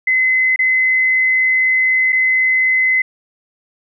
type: tone with dropouts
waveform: sine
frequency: 2041 Hz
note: C7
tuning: 44 cents flat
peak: -11 dBFS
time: 0.07-3.02 s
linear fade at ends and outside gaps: 5 ms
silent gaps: 0.561-0.59 / 2.123-2.127 s
effects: none

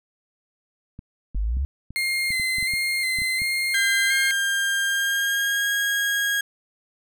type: clicks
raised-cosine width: 5 ms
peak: -25 dBFS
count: 12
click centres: 0.991 / 1.348 / 1.57 / 1.906 / 2.305 / 2.398 / 2.584 / 2.627 / 2.737 / 3.187 / 3.219 / 3.419 s
type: exponential sweep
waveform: sine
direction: up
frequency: 46.25 to 72.2 Hz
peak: -21 dBFS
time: 1.35-1.65 s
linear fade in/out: 0 ms
type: tone with vibrato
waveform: 35% pulse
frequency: 2093 Hz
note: C7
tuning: in tune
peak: -20 dBFS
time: 1.96-4.31 s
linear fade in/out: 0 ms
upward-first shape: square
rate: 1.4 Hz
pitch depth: 27 cents each way
type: tone with pitch glide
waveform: 35% pulse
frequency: 1600 to 1637.4 Hz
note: G6 to G#6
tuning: +35 to -25 cents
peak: -19 dBFS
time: 3.74-6.41 s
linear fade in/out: 5 ms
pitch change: +40 cents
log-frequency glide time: 4.86-5.7 s
effects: none

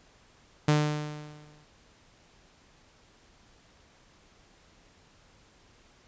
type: tone with exponential decay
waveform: sawtooth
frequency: 150 Hz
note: D3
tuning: 37 cents sharp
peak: -15 dBFS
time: 0.68-1.65 s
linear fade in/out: 5 ms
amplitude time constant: 210 ms
effects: pink hiss -60 dBFS RMS until 6.07 s + resampled to 16000 Hz

